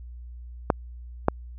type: clicks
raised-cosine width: 1 ms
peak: -4 dBFS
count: 2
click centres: 0.702 / 1.284 s
effects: added 60 Hz sine -38 dBFS peak until 1.58 s